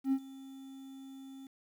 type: tone with ADSR envelope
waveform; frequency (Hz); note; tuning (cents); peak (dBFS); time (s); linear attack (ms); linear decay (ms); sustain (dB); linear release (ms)
triangle; 268.3; C4; +44; -22; 0.04-1.47; 82; 66; -22; 3
effects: tanh soft clip ceiling -21 dBFS + 10-bit